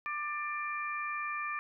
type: harmonic tone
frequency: 593 Hz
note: D5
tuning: 17 cents sharp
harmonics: 2 / 3 / 4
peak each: -36 / -40 / -39 dBFS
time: 0.06-1.59 s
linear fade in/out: 0 ms
effects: none